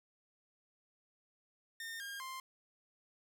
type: tone with pitch steps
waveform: sawtooth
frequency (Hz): 1822 / 1615 / 1050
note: A#6 / G#6 / C6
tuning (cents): -40 / -49 / +6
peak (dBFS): -39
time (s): 1.8-2.4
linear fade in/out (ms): 2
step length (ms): 200
effects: none